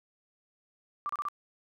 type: tone bursts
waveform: sine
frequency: 1174.7 Hz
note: D6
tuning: in tune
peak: -30 dBFS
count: 4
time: 1.06-1.285 s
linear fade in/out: 0 ms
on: 33 ms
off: 31 ms
effects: none